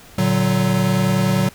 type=chord; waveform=square; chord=Bb augmented; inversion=none; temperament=equal with one note detuned; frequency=116.54 / 146.83 / 187.36 Hz; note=Bb2 / D3 / F#3; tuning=0 / 0 / +22 cents; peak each=-22 / -22 / -18 dBFS; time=0.18-1.49 s; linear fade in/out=5 ms; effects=pink hiss -44 dBFS RMS until 1.54 s